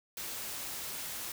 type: noise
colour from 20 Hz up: white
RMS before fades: -40 dBFS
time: 0.17-1.32 s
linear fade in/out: 2 ms
effects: none